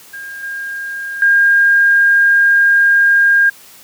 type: tone with level steps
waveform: sine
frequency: 1613 Hz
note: G6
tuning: 49 cents sharp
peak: -26 / -21 / -7 dBFS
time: 0.13-3.5 s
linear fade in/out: 10 ms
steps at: 0.43 / 1.22 s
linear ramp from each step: 2 ms
effects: white hiss -41 dBFS RMS until 3.83 s + high-pass 80 Hz 12 dB/octave